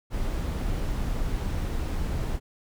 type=noise; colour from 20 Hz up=brown; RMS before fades=-28 dBFS; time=0.1-2.4 s; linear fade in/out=50 ms; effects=none